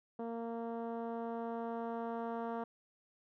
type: tone with low-pass filter sweep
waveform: 10% pulse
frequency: 230.9 Hz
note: A#3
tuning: 16 cents flat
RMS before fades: -40 dBFS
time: 0.19-2.64 s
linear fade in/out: 5 ms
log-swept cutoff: 590 to 960 Hz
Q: 0.89
effects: none